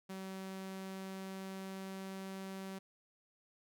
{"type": "tone with pitch glide", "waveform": "sawtooth", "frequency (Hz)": [190.6, 191.93], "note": ["G3", "G3"], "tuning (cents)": [-48, -36], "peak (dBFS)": -39, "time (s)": [0.09, 2.79], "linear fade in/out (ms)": 10, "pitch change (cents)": 12, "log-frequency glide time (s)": [0.28, 2.31], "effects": []}